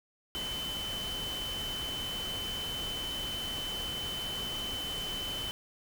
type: tone in noise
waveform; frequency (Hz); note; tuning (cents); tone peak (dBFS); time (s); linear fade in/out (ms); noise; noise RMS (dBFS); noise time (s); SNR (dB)
sine; 3046; F#7; +50; -35; 0.35-5.51; 0; pink; -41; 0.35-5.51; +3
effects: none